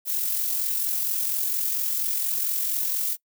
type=noise with amplitude modulation; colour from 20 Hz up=violet; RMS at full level=-24 dBFS; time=0.05-3.17 s; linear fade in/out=50 ms; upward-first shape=sine; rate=44.3 Hz; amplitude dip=40%; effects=noise-tail reverb RT60 0.1 s tail -23 dB re dry